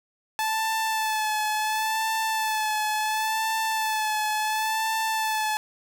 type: tone with vibrato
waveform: sawtooth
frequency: 871 Hz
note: A5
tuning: 18 cents flat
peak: -20 dBFS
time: 0.39-5.57 s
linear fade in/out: 0 ms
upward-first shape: sine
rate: 0.71 Hz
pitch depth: 31 cents each way
effects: none